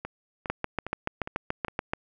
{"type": "two click trains", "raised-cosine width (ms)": 0.5, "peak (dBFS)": [-12, -19], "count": [11, 5], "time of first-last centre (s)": [[0.5, 1.935], [0.05, 1.683]], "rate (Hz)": [6.97, 2.45], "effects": []}